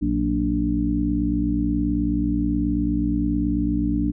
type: harmonic tone with a mistuned harmonic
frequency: 58.7 Hz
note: A#1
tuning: 13 cents sharp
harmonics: 1 / 2 / 3 / 4 / 5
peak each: -26 / -31 / -27 / -27 / -22 dBFS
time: 0.01-4.12 s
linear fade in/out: 20 ms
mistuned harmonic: 3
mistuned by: +94 cents
effects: none